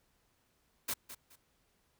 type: noise with echo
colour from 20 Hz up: white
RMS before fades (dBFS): -35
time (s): 0.88-0.94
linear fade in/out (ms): 10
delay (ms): 210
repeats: 2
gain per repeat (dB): -12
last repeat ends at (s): 1.36
effects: pink hiss -74 dBFS RMS until 1.99 s